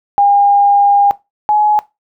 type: tone pair in turn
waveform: sine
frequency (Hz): 808 / 842.2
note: G#5 / G#5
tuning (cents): -48 / +24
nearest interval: minor second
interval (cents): 72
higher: second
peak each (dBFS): -6 / -8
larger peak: first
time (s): 0.18-1.11 / 1.49-1.79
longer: first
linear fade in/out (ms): 0
effects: noise-tail reverb RT60 0.2 s tail -18 dB re dry